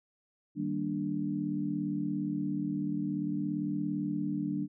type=chord; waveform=sine; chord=Eb major seventh; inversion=none; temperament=equal; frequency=155.56 / 196 / 233.1 / 293.7 Hz; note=Eb3 / G3 / Bb3 / D4; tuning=0 / 0 / 0 / 0 cents; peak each=-38 / -35 / -39 / -33 dBFS; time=0.55-4.68 s; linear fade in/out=50 ms; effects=none